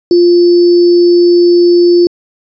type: tone with sample-and-hold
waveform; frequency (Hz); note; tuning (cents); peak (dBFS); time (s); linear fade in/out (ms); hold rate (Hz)
sine; 349.2; F4; 0; -3; 0.11-2.07; 2; 4900
effects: resampled to 16000 Hz